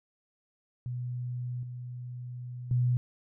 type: tone with level steps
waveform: sine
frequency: 123.47 Hz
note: B2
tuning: in tune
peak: -32 / -37 / -23 dBFS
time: 0.86-2.97 s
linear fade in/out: 0 ms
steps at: 1.63 / 2.71 s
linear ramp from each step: 2 ms
effects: none